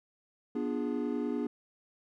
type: chord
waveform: triangle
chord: B diminished seventh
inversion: none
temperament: equal with one note detuned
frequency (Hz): 243.4 / 293.7 / 349.2 / 415.3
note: B3 / D4 / F4 / Ab4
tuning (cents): -25 / 0 / 0 / 0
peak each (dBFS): -32 / -33 / -38 / -35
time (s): 0.55-1.47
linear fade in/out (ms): 5
effects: none